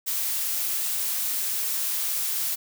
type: noise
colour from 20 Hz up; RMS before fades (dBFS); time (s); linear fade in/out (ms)
blue; -27; 0.06-2.56; 20
effects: none